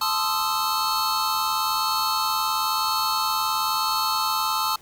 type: tone cluster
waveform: square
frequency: 873 / 1044 / 1245 / 1324 / 4366 Hz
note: A5 / C6 / D#6 / E6 / C#8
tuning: -14 / -4 / +1 / +7 / -27 cents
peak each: -29 dBFS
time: 0.01-4.76 s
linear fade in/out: 5 ms
effects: pink hiss -52 dBFS RMS until 4.81 s